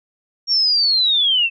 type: linear sweep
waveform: sine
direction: down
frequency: 5588 to 2624 Hz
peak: -13 dBFS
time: 0.47-1.5 s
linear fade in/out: 50 ms
effects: none